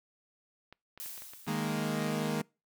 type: clicks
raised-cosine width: 0.3 ms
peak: -33 dBFS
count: 11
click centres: 0.726 / 0.976 / 1.06 / 1.178 / 1.221 / 1.335 / 1.467 / 1.515 / 1.552 / 1.65 / 1.696 s
type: noise with exponential decay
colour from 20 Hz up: blue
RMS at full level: -40 dBFS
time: 1-2.29 s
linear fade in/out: 0 ms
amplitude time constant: 280 ms
type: chord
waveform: sawtooth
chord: D# suspended fourth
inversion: none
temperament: equal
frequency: 155.56 / 207.7 / 233.1 Hz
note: D#3 / G#3 / A#3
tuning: 0 / 0 / 0 cents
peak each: -31 dBFS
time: 1.47-2.42 s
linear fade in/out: 10 ms
effects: noise-tail reverb RT60 0.3 s tail -26 dB re dry